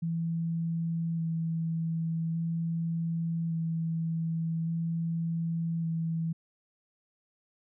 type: tone with vibrato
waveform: sine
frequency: 164.81 Hz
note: E3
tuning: in tune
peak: -28 dBFS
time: 0.02-6.33 s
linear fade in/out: 10 ms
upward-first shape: square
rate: 0.43 Hz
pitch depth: 11 cents each way
effects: none